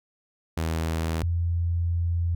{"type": "tone pair in turn", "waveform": ["sawtooth", "sine"], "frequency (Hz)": [81, 85.41], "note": ["E2", "F2"], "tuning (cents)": [-30, -38], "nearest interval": "minor second", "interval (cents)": 92, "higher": "second", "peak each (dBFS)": [-21, -22], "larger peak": "first", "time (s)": [[0.57, 1.23], [1.23, 2.35]], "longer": "second", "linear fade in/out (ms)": 5, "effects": []}